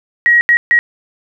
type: tone bursts at uneven times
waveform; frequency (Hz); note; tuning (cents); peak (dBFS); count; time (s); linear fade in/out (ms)
sine; 1900; A#6; +33; -6; 3; 0.26-0.41 / 0.49-0.57 / 0.71-0.79; 0
effects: 8-bit